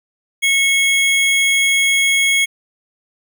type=tone pair together; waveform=square; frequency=2193 / 3286 Hz; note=C#7 / G#7; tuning=-19 / -19 cents; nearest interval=perfect fifth; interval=700 cents; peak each=-14 / -19 dBFS; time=0.42-2.46 s; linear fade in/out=20 ms; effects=none